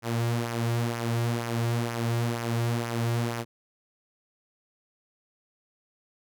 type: tone with flanger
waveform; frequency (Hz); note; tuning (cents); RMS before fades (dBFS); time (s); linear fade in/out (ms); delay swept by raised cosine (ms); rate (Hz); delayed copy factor
sawtooth; 117.3; A#2; +11; -28; 0.02-3.45; 50; 0.24 to 4.04; 2.1; -0.55
effects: none